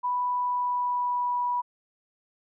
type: tone with pitch glide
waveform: sine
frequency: 987.8 to 977.6 Hz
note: B5 to B5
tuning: 0 to -18 cents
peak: -24 dBFS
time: 0.03-1.62 s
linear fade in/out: 20 ms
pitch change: -18 cents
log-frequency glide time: 0.34-1.43 s
effects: none